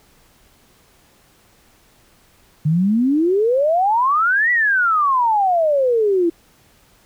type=exponential two-way sweep; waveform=sine; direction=up then down; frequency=146.83 to 1975.5 to 328.4 Hz; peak=-13 dBFS; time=2.65-6.3 s; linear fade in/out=10 ms; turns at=4.51 s; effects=pink hiss -54 dBFS RMS until 7.05 s